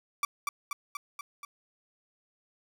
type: tone with echo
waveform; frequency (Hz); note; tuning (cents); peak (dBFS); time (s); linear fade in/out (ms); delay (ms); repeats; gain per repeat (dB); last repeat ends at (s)
30% pulse; 1160; D6; -22; -23; 0.23-0.25; 2; 240; 5; -3; 1.45
effects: none